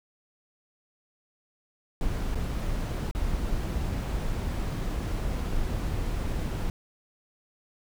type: noise with dropouts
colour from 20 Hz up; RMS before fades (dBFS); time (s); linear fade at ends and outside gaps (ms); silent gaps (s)
brown; -29; 2.01-6.7; 1; 2.348-2.354 / 3.112-3.149
effects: none